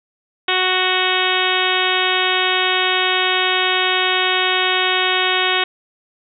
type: harmonic tone with a mistuned harmonic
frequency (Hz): 370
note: F#4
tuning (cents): 0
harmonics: 1 / 2 / 3 / 4 / 5 / 6 / 7 / 8 / 9 / 10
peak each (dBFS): -24 / -24 / -24 / -24 / -24 / -24 / -24 / -24 / -24 / -24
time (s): 0.48-5.64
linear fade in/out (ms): 5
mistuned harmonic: 9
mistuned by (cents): -22
effects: none